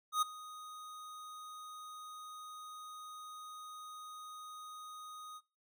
square tone with ADSR envelope, 1244.5 Hz, D#6, in tune, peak -28 dBFS, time 0.12-5.41 s, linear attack 100 ms, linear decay 12 ms, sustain -20 dB, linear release 45 ms, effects noise-tail reverb RT60 0.3 s tail -22 dB re dry

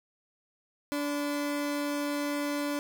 30% pulse tone pair together, 289.6 / 1013 Hz, D4 / B5, -24 / +44 cents, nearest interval octave + minor seventh, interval 2168 cents, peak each -27 / -37 dBFS, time 0.92-2.79 s, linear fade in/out 0 ms, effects none

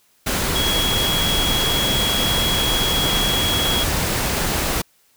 sine tone in noise, 3322 Hz, G#7, in tune, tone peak -20 dBFS, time 0.55-3.84 s, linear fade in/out 10 ms, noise pink, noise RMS -21 dBFS, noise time 0.26-4.82 s, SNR -2 dB, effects white hiss -59 dBFS RMS until 5.16 s

